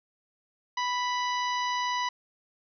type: harmonic tone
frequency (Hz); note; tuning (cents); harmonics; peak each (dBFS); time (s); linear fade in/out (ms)
987.8; B5; 0; 1 / 2 / 3 / 4 / 5 / 6; -28 / -34 / -38 / -40 / -42 / -44; 0.77-2.09; 5
effects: none